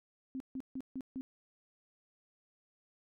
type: tone bursts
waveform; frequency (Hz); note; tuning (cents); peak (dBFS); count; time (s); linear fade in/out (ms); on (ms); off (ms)
sine; 262.6; C4; +6; -37; 5; 0.35-1.21; 0; 52; 150
effects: none